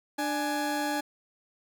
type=tone pair together; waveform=30% pulse; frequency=295.9 / 837 Hz; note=D4 / G#5; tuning=+13 / +13 cents; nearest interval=octave + tritone; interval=1800 cents; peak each=-28 dBFS; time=0.18-1.01 s; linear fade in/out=10 ms; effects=none